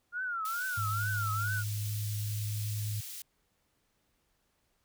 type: tone with vibrato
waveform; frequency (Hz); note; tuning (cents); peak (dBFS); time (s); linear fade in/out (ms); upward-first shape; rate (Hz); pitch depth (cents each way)
sine; 1396.9; F6; 0; -32; 0.12-1.64; 50; triangle; 2.3; 170
type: high-pass noise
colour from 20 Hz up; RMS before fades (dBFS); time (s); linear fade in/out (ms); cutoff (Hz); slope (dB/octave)
white; -43; 0.45-3.22; 2; 3000; 12
type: tone with pitch glide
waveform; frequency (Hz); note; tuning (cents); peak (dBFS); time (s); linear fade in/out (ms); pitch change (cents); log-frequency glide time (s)
sine; 104.4 to 105.61; G#2 to G#2; +10 to +29; -32; 0.77-3.01; 10; +19; 1.41-2.68
effects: pink hiss -75 dBFS RMS until 4.84 s